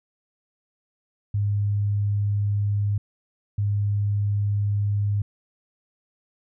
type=tone pair in turn; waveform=sine; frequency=102.3 / 102.3 Hz; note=G#2 / G#2; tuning=-26 / -26 cents; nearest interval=unison; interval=0 cents; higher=neither; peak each=-20 dBFS; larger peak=neither; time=1.34-2.98 / 3.58-5.22 s; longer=neither; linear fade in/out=5 ms; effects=none

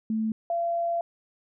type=tone pair in turn; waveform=sine; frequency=220 / 682.1 Hz; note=A3 / F5; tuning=0 / -41 cents; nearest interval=octave + minor sixth; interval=1959 cents; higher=second; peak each=-24 dBFS; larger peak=neither; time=0.1-0.32 / 0.5-1.01 s; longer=second; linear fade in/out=2 ms; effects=none

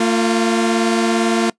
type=tone pair together; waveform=sawtooth; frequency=226.9 / 349.2 Hz; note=A#3 / F4; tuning=-47 / 0 cents; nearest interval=perfect fifth; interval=747 cents; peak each=-12 / -14 dBFS; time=0-1.5 s; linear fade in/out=5 ms; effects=noise-tail reverb RT60 0.1 s tail -22 dB re dry + resampled to 22050 Hz

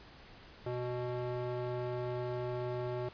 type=tone with band-pass filter; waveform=square; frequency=123.47 Hz; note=B2; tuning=in tune; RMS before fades=-37 dBFS; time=0.66-3.09 s; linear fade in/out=5 ms; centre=510 Hz; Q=1.1; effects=pink hiss -55 dBFS RMS until 3.13 s + resampled to 11025 Hz

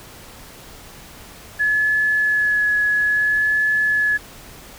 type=tone with vibrato; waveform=sine; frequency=1703 Hz; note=G#6; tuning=43 cents sharp; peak=-15 dBFS; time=1.59-4.18 s; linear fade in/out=20 ms; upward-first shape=sine; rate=0.6 Hz; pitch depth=14 cents each way; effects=pink hiss -41 dBFS RMS until 4.78 s

